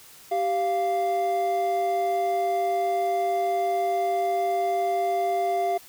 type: tone pair together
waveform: triangle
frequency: 390 / 694.9 Hz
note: G4 / F5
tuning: -9 / -9 cents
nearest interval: minor seventh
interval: 1000 cents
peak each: -26 / -21 dBFS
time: 0.31-5.78 s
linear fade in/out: 10 ms
effects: white hiss -49 dBFS RMS until 5.88 s